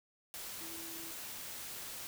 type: tone in noise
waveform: sine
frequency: 329.6 Hz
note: E4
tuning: in tune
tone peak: -51 dBFS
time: 0.61-1.11 s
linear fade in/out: 0 ms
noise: white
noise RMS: -45 dBFS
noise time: 0.34-2.07 s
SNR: -9 dB
effects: none